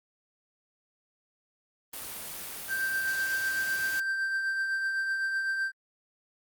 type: noise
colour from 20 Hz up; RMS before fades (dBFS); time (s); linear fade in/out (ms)
white; -39; 1.93-4; 5
type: tone with tremolo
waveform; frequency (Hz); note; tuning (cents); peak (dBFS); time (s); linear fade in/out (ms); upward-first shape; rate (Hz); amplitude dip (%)
triangle; 1568; G6; 0; -24; 2.68-5.72; 50; triangle; 7.9; 40
effects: Opus 32 kbps